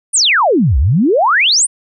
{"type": "exponential two-way sweep", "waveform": "sine", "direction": "down then up", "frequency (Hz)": [9850, 59, 9850], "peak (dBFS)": -8, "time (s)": [0.13, 1.67], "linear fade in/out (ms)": 20, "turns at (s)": 0.78, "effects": []}